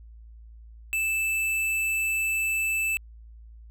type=tone with hard clipping; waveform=triangle; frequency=2637 Hz; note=E7; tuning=in tune; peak=-25 dBFS; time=0.93-2.97 s; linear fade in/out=0 ms; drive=18 dB; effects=added 56 Hz sine -44 dBFS peak until 3.7 s